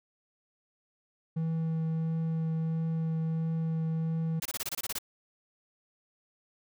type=tone with vibrato; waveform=triangle; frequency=161.8 Hz; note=E3; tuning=32 cents flat; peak=-26 dBFS; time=1.36-4.4 s; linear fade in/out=10 ms; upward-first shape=triangle; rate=1.5 Hz; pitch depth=10 cents each way
type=noise bursts; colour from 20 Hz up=white; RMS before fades=-34 dBFS; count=10; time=4.42-4.986 s; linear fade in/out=5 ms; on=35 ms; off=24 ms
effects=none